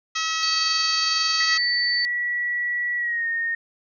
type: harmonic tone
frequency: 644 Hz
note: E5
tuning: 41 cents flat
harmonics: 2 / 3 / 4 / 5 / 6 / 7 / 8 / 9 / 10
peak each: -28 / -30 / -31 / -32 / -33 / -33 / -34 / -35 / -35 dBFS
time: 0.15-1.58 s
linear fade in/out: 10 ms
type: tone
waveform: sine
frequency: 4530 Hz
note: C#8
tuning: 37 cents sharp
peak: -22 dBFS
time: 0.43-2.05 s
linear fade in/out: 0 ms
type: tone with pitch glide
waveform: sine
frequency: 1940 to 1844.9 Hz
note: B6 to A#6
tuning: -31 to -18 cents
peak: -22 dBFS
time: 1.4-3.55 s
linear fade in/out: 5 ms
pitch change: -87 cents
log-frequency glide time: 2.97-3.26 s
effects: none